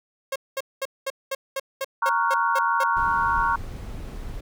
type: tone bursts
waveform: sawtooth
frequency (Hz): 540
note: C#5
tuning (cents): -45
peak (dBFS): -21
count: 11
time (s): 0.32-2.838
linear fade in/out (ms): 5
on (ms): 38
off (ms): 210
type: chord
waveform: sine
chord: Gb major seventh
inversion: first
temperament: equal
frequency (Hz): 932.3 / 1108.7 / 1396.9 / 1480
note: Bb5 / Db6 / F6 / Gb6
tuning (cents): 0 / 0 / 0 / 0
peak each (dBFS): -23 / -24 / -27 / -28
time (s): 2.02-3.56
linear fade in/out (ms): 5
type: noise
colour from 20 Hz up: brown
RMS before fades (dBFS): -34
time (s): 2.96-4.41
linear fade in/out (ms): 10
effects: none